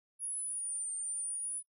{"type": "linear two-way sweep", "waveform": "sine", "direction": "down then up", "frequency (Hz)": [10510, 8870, 9930], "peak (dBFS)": -35, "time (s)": [0.19, 1.63], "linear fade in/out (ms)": 50, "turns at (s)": 0.93, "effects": ["noise-tail reverb RT60 0.1 s tail -23 dB re dry"]}